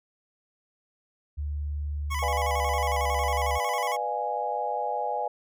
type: tone with pitch glide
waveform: sine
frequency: 73.42 to 70.71 Hz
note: D2 to C#2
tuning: 0 to +35 cents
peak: -28 dBFS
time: 1.37-3.59 s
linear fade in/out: 20 ms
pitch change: -65 cents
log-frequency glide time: 1.94-3.27 s
type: tone with vibrato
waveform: 25% pulse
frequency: 1046.5 Hz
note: C6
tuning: in tune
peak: -26 dBFS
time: 2.1-3.97 s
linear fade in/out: 20 ms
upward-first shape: square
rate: 11 Hz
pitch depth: 83 cents each way
type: chord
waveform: sine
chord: B diminished seventh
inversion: none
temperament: equal with one note detuned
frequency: 493.9 / 599 / 698.5 / 830.6 Hz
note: B4 / D5 / F5 / Ab5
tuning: 0 / +34 / 0 / 0 cents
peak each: -34 / -34 / -33 / -29 dBFS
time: 2.22-5.28 s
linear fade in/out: 5 ms
effects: none